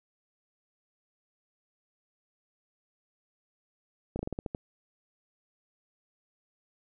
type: slowing click train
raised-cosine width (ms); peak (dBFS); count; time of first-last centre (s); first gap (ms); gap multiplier
2; -20; 8; 4.16-4.549; 32; 1.18
effects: none